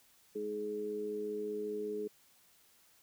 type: harmonic tone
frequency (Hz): 105.2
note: G#2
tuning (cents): +23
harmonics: 2 / 3 / 4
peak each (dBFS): -46 / -45 / -36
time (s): 0.35-2.08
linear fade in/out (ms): 10
effects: white hiss -66 dBFS RMS until 3.02 s